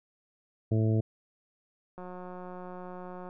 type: harmonic tone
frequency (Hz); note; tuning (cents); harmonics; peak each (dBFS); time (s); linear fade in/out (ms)
110; A2; 0; 1 / 2 / 3 / 4 / 5 / 6; -24 / -32 / -33 / -36 / -42 / -41; 0.71-1.01; 10
type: click train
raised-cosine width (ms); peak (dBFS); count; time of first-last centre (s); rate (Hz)
1; -30; 238; 1.98-3.289; 181
effects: none